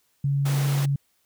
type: tone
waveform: sine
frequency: 140 Hz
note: C#3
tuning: 18 cents sharp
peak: -20 dBFS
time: 0.24-0.96 s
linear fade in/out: 5 ms
type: high-pass noise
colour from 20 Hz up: pink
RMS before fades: -34 dBFS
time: 0.45-0.86 s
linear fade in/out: 10 ms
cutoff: 160 Hz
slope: 48 dB/octave
effects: white hiss -68 dBFS RMS until 1.25 s